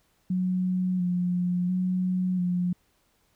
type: tone with vibrato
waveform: sine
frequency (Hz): 180.9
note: F#3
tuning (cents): -39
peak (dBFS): -23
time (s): 0.3-2.73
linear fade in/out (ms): 5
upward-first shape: square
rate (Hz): 0.72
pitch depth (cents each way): 25
effects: pink hiss -68 dBFS RMS until 3.35 s